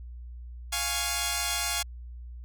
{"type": "chord", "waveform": "5% pulse", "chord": "Db major", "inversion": "first", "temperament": "equal", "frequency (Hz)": [698.5, 830.6, 1108.7], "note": ["F5", "Ab5", "Db6"], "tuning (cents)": [0, 0, 0], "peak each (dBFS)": [-20, -20, -21], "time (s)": [0.72, 1.83], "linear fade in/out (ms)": 10, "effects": ["added 60 Hz sine -39 dBFS peak until 2.44 s"]}